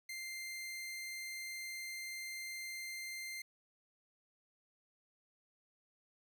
sawtooth tone, 2093 Hz, C7, in tune, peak -39 dBFS, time 0.09-3.42 s, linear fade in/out 5 ms, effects none

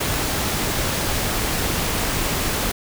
pink noise with amplitude modulation, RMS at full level -21 dBFS, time 0-2.72 s, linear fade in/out 10 ms, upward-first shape sine, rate 280 Hz, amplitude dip 30%, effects none

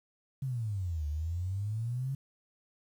sine exponential two-way sweep, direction down then up, 138.59 to 72.9 to 138.59 Hz, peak -31 dBFS, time 0.42-2.15 s, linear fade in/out 5 ms, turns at 1.07 s, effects 10-bit

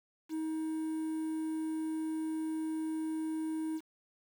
triangle tone with quantisation, 316.4 Hz, D#4, 29 cents sharp, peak -31 dBFS, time 0.29-3.81 s, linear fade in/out 50 ms, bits 9, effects none

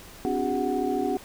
sine tone cluster, 257.9 / 291.3 / 366.5 / 405 / 740 Hz, C4 / D4 / F#4 / G#4 / F#5, -25 / -14 / -16 / -43 / 0 cents, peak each -30 dBFS, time 0.25-1.17 s, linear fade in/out 0 ms, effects pink hiss -46 dBFS RMS until 1.24 s

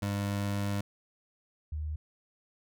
25% pulse / sine tone pair in turn, 100.9 / 76.38 Hz, G#2 / D#2, -49 / -31 cents, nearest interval perfect fourth, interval 482 cents, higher first, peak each -26 / -32 dBFS, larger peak first, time 0.02-0.81 / 1.72-1.96 s, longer first, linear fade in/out 5 ms, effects none

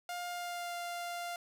sawtooth tone with pitch glide, 706 to 696.7 Hz, F5 to F5, +19 to -4 cents, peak -34 dBFS, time 0.09-1.36 s, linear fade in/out 2 ms, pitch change -23 cents, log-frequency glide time 0.29-0.75 s, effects none

